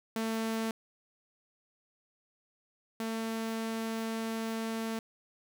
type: tone pair in turn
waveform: sawtooth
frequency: 223.7 / 224.5 Hz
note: A3 / A3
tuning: +29 / +35 cents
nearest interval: unison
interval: 6 cents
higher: second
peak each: -27 / -29 dBFS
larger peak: first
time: 0.16-0.71 / 3-4.99 s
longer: second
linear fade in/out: 2 ms
effects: none